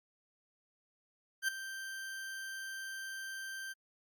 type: tone with ADSR envelope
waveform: 40% pulse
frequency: 1568 Hz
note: G6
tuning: in tune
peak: -27 dBFS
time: 1.42-3.74 s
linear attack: 62 ms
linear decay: 7 ms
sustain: -13 dB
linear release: 24 ms
effects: Opus 48 kbps